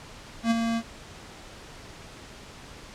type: tone with ADSR envelope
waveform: square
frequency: 229.4 Hz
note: A#3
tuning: 28 cents flat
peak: -19 dBFS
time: 0.43-0.83 s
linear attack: 78 ms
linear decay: 23 ms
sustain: -6 dB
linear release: 61 ms
effects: pink hiss -45 dBFS RMS until 2.94 s + low-pass 7000 Hz 12 dB/octave